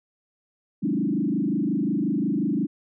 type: tone with frequency modulation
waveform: sine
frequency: 246.9 Hz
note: B3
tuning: in tune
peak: -21 dBFS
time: 0.82-2.67 s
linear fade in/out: 20 ms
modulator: 25.6 Hz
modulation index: 2.8
effects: none